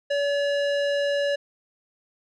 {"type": "tone with low-pass filter", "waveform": "square", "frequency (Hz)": 570, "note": "C#5", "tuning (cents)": 48, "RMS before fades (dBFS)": -24, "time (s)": [0.1, 1.36], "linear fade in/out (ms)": 10, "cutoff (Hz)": 3900, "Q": 0.95, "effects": []}